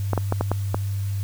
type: clicks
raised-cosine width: 1 ms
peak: -8 dBFS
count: 6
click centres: 0.133 / 0.177 / 0.324 / 0.41 / 0.516 / 0.745 s
effects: added 99 Hz sine -23 dBFS peak until 1.23 s + white hiss -45 dBFS RMS until 1.23 s